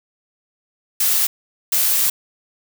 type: noise bursts at uneven times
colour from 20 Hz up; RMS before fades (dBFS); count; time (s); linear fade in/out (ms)
blue; -17; 2; 1-1.27 / 1.72-2.1; 5
effects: none